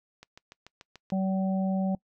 click train, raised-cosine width 0.2 ms, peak -29 dBFS, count 7, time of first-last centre 0.23-1.102 s, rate 6.88 Hz
harmonic tone, 190.6 Hz, G3, 48 cents flat, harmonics 1 / 3 / 4, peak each -25 / -35 / -37 dBFS, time 1.12-1.95 s, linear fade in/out 2 ms
effects noise-tail reverb RT60 0.1 s tail -23 dB re dry

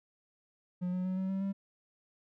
triangle tone with pitch steps, 179.6 / 182.74 / 185.93 / 189.18 / 192.49 / 195.86 Hz, F3 / F#3 / F#3 / F#3 / G3 / G3, +49 / -21 / +9 / +39 / -31 / -1 cents, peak -29 dBFS, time 0.81-1.53 s, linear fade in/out 20 ms, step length 120 ms, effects none

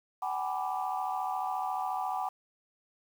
sine chord, G# half-diminished seventh, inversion third, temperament equal with one note detuned, 756.4 / 830.6 / 987.8 / 1174.7 Hz, F#5 / G#5 / B5 / D6, +38 / 0 / 0 / 0 cents, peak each -33 / -36 / -37 / -38 dBFS, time 0.22-2.29 s, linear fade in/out 5 ms, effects tanh soft clip ceiling -21 dBFS + 9-bit

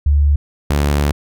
sine / sawtooth tone pair in turn, 72.4 / 72.4 Hz, D2 / D2, -24 / -24 cents, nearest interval unison, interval 0 cents, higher neither, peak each -9 / -9 dBFS, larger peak neither, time 0.06-0.36 / 0.7-1.12 s, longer second, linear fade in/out 5 ms, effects none

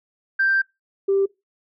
sine tone pair in turn, 1573 / 392.5 Hz, G6 / G4, +6 / +2 cents, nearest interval 2 octaves, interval 2404 cents, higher first, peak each -15 dBFS, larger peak neither, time 0.39-0.62 / 1.08-1.26 s, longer first, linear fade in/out 10 ms, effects noise-tail reverb RT60 0.2 s tail -22 dB re dry + tanh soft clip ceiling -11 dBFS

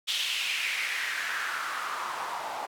white noise with band-pass filter sweep, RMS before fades -32 dBFS, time 0.07-2.67 s, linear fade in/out 20 ms, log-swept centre 3300 to 780 Hz, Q 3.4, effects none

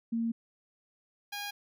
sine / 10% pulse tone pair in turn, 229.7 / 817 Hz, A#3 / G#5, -25 / -29 cents, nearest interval octave + minor seventh, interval 2196 cents, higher second, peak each -28 dBFS, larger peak neither, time 0.12-0.32 / 1.32-1.51 s, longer first, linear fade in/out 10 ms, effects none

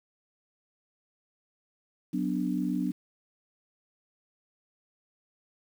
sine chord, B minor, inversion second, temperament equal with one note detuned, 185 / 248.2 / 293.7 Hz, F#3 / B3 / D4, 0 / +9 / 0 cents, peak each -31 dBFS, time 2.13-2.92 s, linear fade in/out 10 ms, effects 9-bit

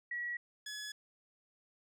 sine / 15% pulse tone pair in turn, 1924 / 1696.5 Hz, B6 / G#6, -46 / +36 cents, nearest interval major second, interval 218 cents, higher first, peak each -36 / -35 dBFS, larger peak second, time 0.11-0.37 / 0.66-0.92 s, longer neither, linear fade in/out 5 ms, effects resampled to 32000 Hz

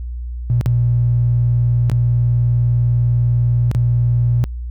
triangle tone with dropouts, 120 Hz, B2, 49 cents flat, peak -8 dBFS, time 0.5-4.44 s, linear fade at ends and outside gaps 0 ms, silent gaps 0.611-0.66 / 1.898-1.916 / 3.714-3.749 s, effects tanh soft clip ceiling -10 dBFS + added 60 Hz sine -23 dBFS peak until 4.7 s

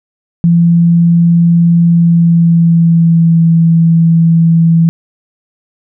sine tone with pitch glide, 169.8 to 165.44 Hz, F3 to E3, -48 to +7 cents, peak -4 dBFS, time 0.44-4.89 s, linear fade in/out 0 ms, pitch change -45 cents, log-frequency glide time 1.83-3.43 s, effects none

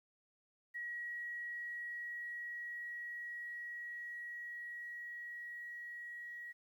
sine tone with level ramp, 1910 Hz, A#6, 42 cents sharp, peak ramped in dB -40 to -45 dBFS, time 0.74-6.53 s, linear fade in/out 20 ms, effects 12-bit

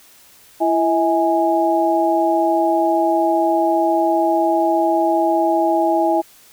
sine tone cluster, 334.6 / 644 / 829 Hz, E4 / E5 / G#5, +26 / -41 / -3 cents, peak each -18 dBFS, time 0.6-6.22 s, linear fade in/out 20 ms, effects white hiss -48 dBFS RMS until 6.52 s

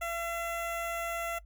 15% pulse tone with notch filter, 677 Hz, E5, 46 cents sharp, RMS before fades -35 dBFS, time 0.01-1.39 s, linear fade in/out 10 ms, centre 4700 Hz, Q 0.96, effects noise-tail reverb RT60 0.1 s tail -19 dB re dry + added 50 Hz sine -50 dBFS peak until 1.45 s

